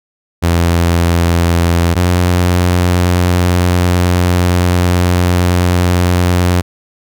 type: tone pair in turn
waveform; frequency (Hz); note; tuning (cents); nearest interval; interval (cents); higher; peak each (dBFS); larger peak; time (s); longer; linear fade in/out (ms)
sawtooth; 85.3 / 88.98; F2 / F2; -40 / +33; minor second; 73; second; -5; neither; 0.42-1.95 / 1.95-6.62; second; 20
effects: none